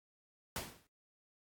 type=noise with exponential decay; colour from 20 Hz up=pink; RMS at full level=-36 dBFS; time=0.56-0.87 s; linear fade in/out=1 ms; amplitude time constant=67 ms; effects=high-pass 60 Hz 12 dB/octave + AAC 64 kbps